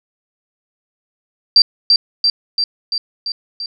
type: tone with echo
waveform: sine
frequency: 4699 Hz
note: D8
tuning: in tune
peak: -4 dBFS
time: 1.56-1.62 s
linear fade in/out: 2 ms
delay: 340 ms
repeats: 6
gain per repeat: -3 dB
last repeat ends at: 3.66 s
effects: none